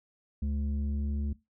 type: tone pair together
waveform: sine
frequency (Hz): 71.86 / 215.2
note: D2 / A3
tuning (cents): -37 / -38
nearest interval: octave + perfect fifth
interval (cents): 1899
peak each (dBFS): -28 / -34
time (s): 0.42-1.33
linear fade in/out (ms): 5
effects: noise-tail reverb RT60 0.2 s tail -19 dB re dry + tanh soft clip ceiling -25 dBFS

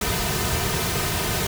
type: noise with comb filter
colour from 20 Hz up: pink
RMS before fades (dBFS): -24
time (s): 0.01-1.47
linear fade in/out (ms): 5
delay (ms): 3.6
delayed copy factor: -0.65
effects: none

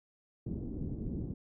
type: low-pass noise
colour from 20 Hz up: white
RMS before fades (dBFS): -38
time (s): 0.46-1.34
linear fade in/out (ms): 5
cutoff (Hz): 290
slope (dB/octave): 24
effects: none

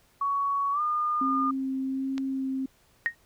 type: tone with pitch glide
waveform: sine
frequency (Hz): 1120 to 1214.3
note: C#6 to D#6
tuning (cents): +18 to -43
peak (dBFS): -24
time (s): 0.21-1.51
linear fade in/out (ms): 5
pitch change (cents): +139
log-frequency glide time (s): 0.72-0.81
type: tone with vibrato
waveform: sine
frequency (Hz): 266.7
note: C4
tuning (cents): +33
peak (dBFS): -27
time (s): 1.21-2.66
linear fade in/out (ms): 5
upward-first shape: sine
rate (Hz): 1.3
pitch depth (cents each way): 11
type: click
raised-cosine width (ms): 0.2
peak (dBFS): -20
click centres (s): 2.18
type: tone with exponential decay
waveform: sine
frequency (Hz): 1864.7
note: A#6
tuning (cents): 0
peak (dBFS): -18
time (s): 3.06-3.15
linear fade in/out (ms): 0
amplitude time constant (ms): 18
effects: pink hiss -63 dBFS RMS until 3.25 s

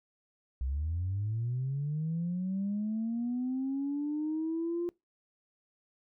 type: linear sweep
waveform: sine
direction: up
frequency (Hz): 61.74 to 349.9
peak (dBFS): -29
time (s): 0.61-4.89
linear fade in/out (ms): 0
effects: noise-tail reverb RT60 0.2 s tail -24 dB re dry + tanh soft clip ceiling -26 dBFS

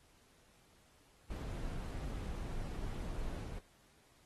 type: noise with level steps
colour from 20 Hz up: brown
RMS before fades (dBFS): -41 / -43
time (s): 1.3-3.59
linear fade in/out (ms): 5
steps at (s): 3.42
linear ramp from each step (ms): 20
effects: pink hiss -68 dBFS RMS until 4.25 s + AAC 32 kbps

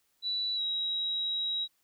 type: tone with pitch glide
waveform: sine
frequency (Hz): 3951 to 3843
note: B7 to B7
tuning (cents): 0 to -48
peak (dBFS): -29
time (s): 0.22-1.68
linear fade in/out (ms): 50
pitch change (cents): -48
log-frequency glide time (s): 0.55-0.62
effects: white hiss -73 dBFS RMS until 1.83 s

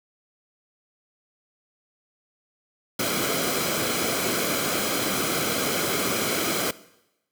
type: noise with comb filter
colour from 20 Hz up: pink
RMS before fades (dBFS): -25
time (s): 2.99-6.71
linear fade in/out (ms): 5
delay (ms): 1.1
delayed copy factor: -0.55
effects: noise-tail reverb RT60 0.9 s tail -19 dB re dry + high-pass 150 Hz 12 dB/octave

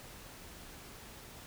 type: silence
effects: pink hiss -51 dBFS RMS until 1.46 s

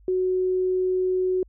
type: tone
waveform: sine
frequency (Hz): 369.9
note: F#4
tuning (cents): 0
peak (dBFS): -20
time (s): 0.08-1.43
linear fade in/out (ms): 2
effects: added 50 Hz sine -50 dBFS peak until 1.48 s

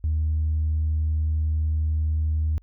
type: tone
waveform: sine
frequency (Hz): 77.78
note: D#2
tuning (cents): 0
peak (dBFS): -19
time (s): 0.04-2.58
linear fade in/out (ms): 0
effects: tanh soft clip ceiling -17 dBFS + added 48 Hz sine -51 dBFS peak until 2.62 s

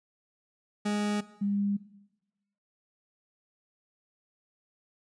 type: tone pair in turn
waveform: 40% pulse / sine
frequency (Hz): 207.7 / 201.6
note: G#3 / G3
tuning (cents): 0 / +49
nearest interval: minor second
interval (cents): 51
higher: first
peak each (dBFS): -26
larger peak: neither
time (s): 0.85-1.21 / 1.41-1.77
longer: neither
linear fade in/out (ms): 10
effects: noise-tail reverb RT60 1.0 s tail -17 dB re dry + resampled to 22050 Hz

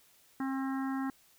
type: harmonic tone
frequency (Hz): 267.6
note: C4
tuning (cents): +39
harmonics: 1 / 3 / 4 / 5 / 6 / 7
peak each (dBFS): -32 / -42 / -44 / -46 / -48 / -49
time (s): 0.4-1.1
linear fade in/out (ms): 2
effects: white hiss -64 dBFS RMS until 1.38 s

